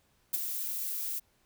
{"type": "noise with ADSR envelope", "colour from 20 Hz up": "violet", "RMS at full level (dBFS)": -27, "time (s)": [0.33, 1.2], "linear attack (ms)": 12, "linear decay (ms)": 23, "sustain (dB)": -8, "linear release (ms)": 19, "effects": ["pink hiss -70 dBFS RMS until 1.45 s"]}